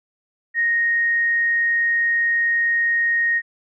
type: tone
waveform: sine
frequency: 1864.7 Hz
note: A#6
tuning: in tune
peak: -16 dBFS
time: 0.54-3.42 s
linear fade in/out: 50 ms
effects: none